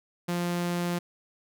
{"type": "tone", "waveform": "sawtooth", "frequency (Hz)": 174.61, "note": "F3", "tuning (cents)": 0, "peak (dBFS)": -23, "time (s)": [0.28, 0.99], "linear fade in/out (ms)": 10, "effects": []}